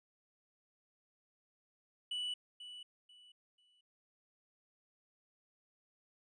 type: tone with echo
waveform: triangle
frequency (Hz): 2960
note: F#7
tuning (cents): 0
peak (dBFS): -35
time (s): 2.11-2.34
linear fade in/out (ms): 5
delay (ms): 490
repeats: 3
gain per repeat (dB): -11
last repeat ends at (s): 3.81
effects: resampled to 22050 Hz